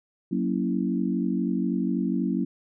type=chord; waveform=sine; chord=F# dominant seventh; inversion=none; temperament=equal; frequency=185 / 233.1 / 277.2 / 329.6 Hz; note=F#3 / A#3 / C#4 / E4; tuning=0 / 0 / 0 / 0 cents; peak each=-27 / -28 / -29 / -31 dBFS; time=0.31-2.45 s; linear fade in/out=10 ms; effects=none